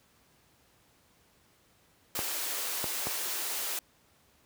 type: high-pass noise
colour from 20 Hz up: white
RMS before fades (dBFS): -34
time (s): 2.15-3.79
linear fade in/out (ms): 2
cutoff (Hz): 320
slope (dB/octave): 24
type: clicks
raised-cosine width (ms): 1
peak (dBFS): -19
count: 3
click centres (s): 2.191 / 2.842 / 3.07
effects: pink hiss -65 dBFS RMS until 4.45 s + high-pass 60 Hz 12 dB/octave